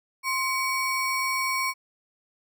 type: ring-modulated tone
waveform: square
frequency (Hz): 1656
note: G#6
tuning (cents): -5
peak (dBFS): -22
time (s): 0.23-1.74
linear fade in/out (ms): 50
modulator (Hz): 605
effects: none